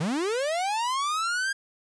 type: linear sweep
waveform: 45% pulse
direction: up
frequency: 138.7 to 1623 Hz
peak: -25 dBFS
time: 0-1.53 s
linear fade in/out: 10 ms
effects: resampled to 22050 Hz